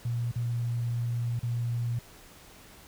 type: tone with dropouts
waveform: sine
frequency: 118.9 Hz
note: A#2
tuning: 35 cents sharp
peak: -27 dBFS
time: 0.05-1.99 s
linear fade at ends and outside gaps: 5 ms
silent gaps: 0.315-0.358 / 1.393-1.43 s
effects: pink hiss -52 dBFS RMS until 2.87 s